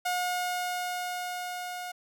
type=tone with level ramp; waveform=sawtooth; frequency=720 Hz; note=F#5; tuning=47 cents flat; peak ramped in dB=-23 to -32 dBFS; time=0.05-1.92 s; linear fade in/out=10 ms; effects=none